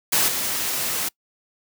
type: noise with level steps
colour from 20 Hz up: white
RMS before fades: -19 / -25 dBFS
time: 0.12-1.09 s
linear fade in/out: 10 ms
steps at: 0.28 s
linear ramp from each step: 5 ms
effects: noise-tail reverb RT60 0.1 s tail -25 dB re dry + high-pass 100 Hz 12 dB/octave